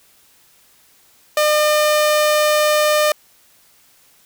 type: tone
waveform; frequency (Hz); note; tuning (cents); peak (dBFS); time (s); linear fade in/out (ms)
sawtooth; 604; D5; +48; -9; 1.37-3.12; 2
effects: white hiss -53 dBFS RMS until 4.25 s